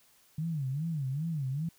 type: tone with vibrato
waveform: sine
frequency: 147.7 Hz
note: D3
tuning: 10 cents sharp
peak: -30 dBFS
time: 0.38-1.69 s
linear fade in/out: 5 ms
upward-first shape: sine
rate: 2.5 Hz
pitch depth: 220 cents each way
effects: white hiss -64 dBFS RMS until 1.78 s